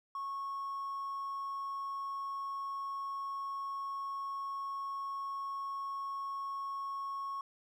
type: tone with hard clipping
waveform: triangle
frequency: 1100 Hz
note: C#6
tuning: 14 cents flat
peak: -37 dBFS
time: 0.15-7.41 s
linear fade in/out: 2 ms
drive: 4 dB
effects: none